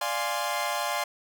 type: chord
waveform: sawtooth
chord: D half-diminished seventh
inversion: none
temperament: equal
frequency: 587.3 / 698.5 / 830.6 / 1046.5 Hz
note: D5 / F5 / Ab5 / C6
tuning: 0 / 0 / 0 / 0 cents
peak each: -30 / -29 / -29 / -28 dBFS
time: 0.01-1.04 s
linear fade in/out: 5 ms
effects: none